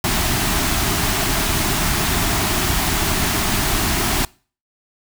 pink band-stop noise, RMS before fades -19 dBFS, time 0.04-4.25 s, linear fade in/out 2 ms, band 420 to 610 Hz, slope 96 dB/octave, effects noise-tail reverb RT60 0.4 s tail -24 dB re dry

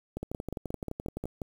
two click trains, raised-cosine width 2 ms, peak -21 / -21 dBFS, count 13 / 8, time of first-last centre 0.23-1.256 / 0.17-1.418 s, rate 11.7 / 5.61 Hz, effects 8-bit

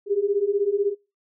sine beating tone pair, 393.6 / 409.6 Hz, G4 / G#4, +7 / -24 cents, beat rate 16 Hz, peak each -24 / -22 dBFS, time 0.06-0.95 s, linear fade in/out 50 ms, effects noise-tail reverb RT60 0.3 s tail -26 dB re dry

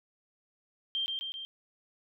sine tone with echo, 3166 Hz, G7, 17 cents sharp, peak -29 dBFS, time 0.95-1.06 s, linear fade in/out 0 ms, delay 130 ms, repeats 3, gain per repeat -3 dB, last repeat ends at 1.45 s, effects none

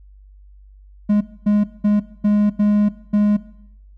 triangle tone bursts at uneven times, 207.7 Hz, G#3, in tune, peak -10 dBFS, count 6, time 1.09-1.21 / 1.46-1.64 / 1.84-2 / 2.24-2.5 / 2.59-2.89 / 3.13-3.37 s, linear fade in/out 10 ms, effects noise-tail reverb RT60 0.8 s tail -18 dB re dry + added 49 Hz sine -42 dBFS peak until 3.97 s

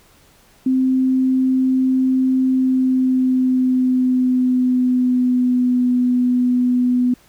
sine tone with pitch glide, 260 to 248.3 Hz, C4 to B3, -11 to +9 cents, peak -13 dBFS, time 0.66-7.14 s, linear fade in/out 5 ms, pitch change -80 cents, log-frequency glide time 2.47-5.88 s, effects pink hiss -52 dBFS RMS until 7.28 s

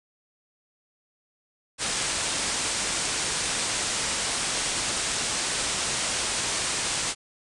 white low-pass noise, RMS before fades -28 dBFS, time 1.78-7.15 s, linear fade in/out 50 ms, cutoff 9500 Hz, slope 96 dB/octave, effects none

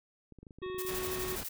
clicks, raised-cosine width 3 ms, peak -38 dBFS, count 12, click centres 0.323 / 0.387 / 0.43 / 0.468 / 0.508 / 0.586 / 0.619 / 0.663 / 0.7 / 0.746 / 0.782 / 0.85 s
harmonic tone, 369.8 Hz, F#4, 1 cent flat, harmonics 1 / 3 / 5 / 7 / 9 / 10, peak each -36 / -46 / -50 / -53 / -55 / -56 dBFS, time 0.62-1.36 s, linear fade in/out 10 ms
blue noise with tremolo, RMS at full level -39 dBFS, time 0.78-1.49 s, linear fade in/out 10 ms, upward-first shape square, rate 12 Hz, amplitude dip 65%
pink noise, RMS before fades -41 dBFS, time 0.88-1.44 s, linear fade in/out 10 ms
effects none

